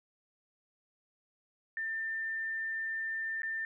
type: tone with dropouts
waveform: sine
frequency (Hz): 1793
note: A6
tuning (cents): +32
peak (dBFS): -33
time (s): 1.77-3.65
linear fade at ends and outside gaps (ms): 1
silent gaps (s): 3.42-3.432
effects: none